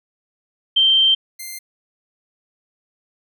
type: tone pair in turn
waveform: sine / 5% pulse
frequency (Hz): 3136 / 2093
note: G7 / C7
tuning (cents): 0 / 0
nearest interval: perfect fifth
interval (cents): 700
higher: first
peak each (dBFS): -11 / -20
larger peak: first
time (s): 0.76-1.15 / 1.39-1.59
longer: first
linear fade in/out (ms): 10
effects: none

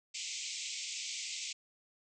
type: band-pass noise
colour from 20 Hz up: white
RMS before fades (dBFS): -41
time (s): 0.14-1.53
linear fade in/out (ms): 10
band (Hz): 2100 to 7800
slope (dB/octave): 96
effects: none

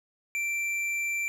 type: tone with tanh clipping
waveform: sine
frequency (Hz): 2349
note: D7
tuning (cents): 0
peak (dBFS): -29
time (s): 0.35-1.28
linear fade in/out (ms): 0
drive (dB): 10
effects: none

